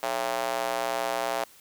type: tone with high-pass filter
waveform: square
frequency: 61.2 Hz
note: B1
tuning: 15 cents flat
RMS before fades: -29 dBFS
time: 0.03-1.44 s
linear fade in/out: 0 ms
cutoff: 670 Hz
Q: 2.5
effects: white hiss -54 dBFS RMS until 1.6 s